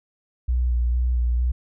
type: tone with vibrato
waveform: sine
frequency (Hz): 60.7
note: B1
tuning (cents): -29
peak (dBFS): -18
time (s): 0.48-1.52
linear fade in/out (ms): 10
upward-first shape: square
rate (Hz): 2.2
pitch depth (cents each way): 24
effects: none